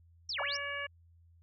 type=linear two-way sweep; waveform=sine; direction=down then up; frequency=5810 to 523.3 to 5810 Hz; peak=-34 dBFS; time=0.29-0.57 s; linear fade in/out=5 ms; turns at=0.41 s
type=harmonic tone; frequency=568 Hz; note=C#5; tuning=42 cents sharp; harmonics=1 / 2 / 3 / 4 / 5; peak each=-44 / -44 / -39 / -41 / -44 dBFS; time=0.38-0.87 s; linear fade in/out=10 ms
effects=added 84 Hz sine -59 dBFS peak until 1.42 s